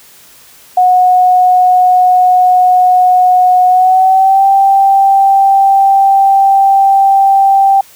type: tone with pitch glide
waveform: sine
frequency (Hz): 731 to 783.5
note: F#5 to G5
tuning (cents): -21 to -1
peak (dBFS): -4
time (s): 0.77-7.81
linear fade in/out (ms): 5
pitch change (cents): +120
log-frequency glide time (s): 3.68-4.45
effects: white hiss -40 dBFS RMS until 7.95 s